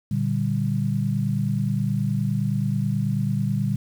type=chord; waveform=sine; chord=G minor; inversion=first; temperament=just; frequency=117.6 / 147 / 196 Hz; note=Bb2 / D3 / G3; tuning=+16 / +2 / 0 cents; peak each=-25 dBFS; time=0.11-3.76 s; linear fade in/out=5 ms; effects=8-bit

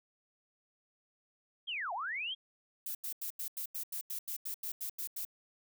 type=linear two-way sweep; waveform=sine; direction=down then up; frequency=3322 to 659.3 to 3322 Hz; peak=-35 dBFS; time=1.67-2.35 s; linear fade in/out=20 ms; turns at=1.93 s
type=noise bursts; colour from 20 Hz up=violet; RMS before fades=-39 dBFS; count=14; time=2.86-5.251 s; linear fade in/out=5 ms; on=90 ms; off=87 ms
effects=none

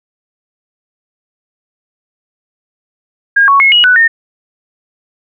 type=tone with pitch steps; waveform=sine; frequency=1623 / 1112 / 2172 / 2905 / 1489 / 1830 Hz; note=G#6 / C#6 / C#7 / F#7 / F#6 / A#6; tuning=-40 / +5 / -36 / -32 / +11 / -32 cents; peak=-4 dBFS; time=3.36-4.08 s; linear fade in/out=10 ms; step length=120 ms; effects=none

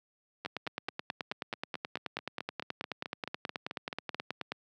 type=two click trains; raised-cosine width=0.3 ms; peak=-18 / -21 dBFS; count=39 / 18; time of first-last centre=0.46-4.52 / 0.45-4.146 s; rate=9.36 / 4.6 Hz; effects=high-pass 150 Hz 12 dB/octave

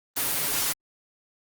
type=noise with comb filter; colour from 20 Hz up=white; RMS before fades=-26 dBFS; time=0.16-0.73 s; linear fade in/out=10 ms; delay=7.1 ms; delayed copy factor=+0.6; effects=Opus 24 kbps

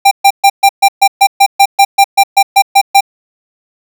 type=tone bursts; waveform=square; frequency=792 Hz; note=G5; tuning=18 cents sharp; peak=-3 dBFS; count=16; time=0.05-3.008 s; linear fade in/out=10 ms; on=63 ms; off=130 ms; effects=none

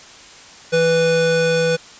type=tone pair together; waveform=square; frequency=164.81 / 493.9 Hz; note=E3 / B4; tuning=0 / 0 cents; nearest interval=octave + perfect fifth; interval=1900 cents; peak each=-23 / -15 dBFS; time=0.72-1.77 s; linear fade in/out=20 ms; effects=white hiss -41 dBFS RMS until 1.99 s + resampled to 16000 Hz

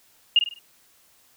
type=tone with echo; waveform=sine; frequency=2839 Hz; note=F7; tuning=28 cents sharp; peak=-12 dBFS; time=0.36-0.39 s; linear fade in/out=2 ms; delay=50 ms; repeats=4; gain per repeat=-8 dB; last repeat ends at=0.59 s; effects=white hiss -59 dBFS RMS until 1.36 s

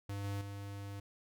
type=tone with level steps; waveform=square; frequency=100.2 Hz; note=G2; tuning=38 cents sharp; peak=-39 / -37 / -43 dBFS; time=0.09-1 s; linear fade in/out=5 ms; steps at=0.24 / 0.41 s; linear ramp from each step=2 ms; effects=none

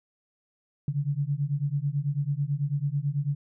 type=beating tone pair; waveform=sine; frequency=138.59 / 147.69 Hz; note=C#3 / D3; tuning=0 / +10 cents; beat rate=9.1 Hz; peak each=-28 dBFS; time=0.88-3.35 s; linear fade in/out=2 ms; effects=none

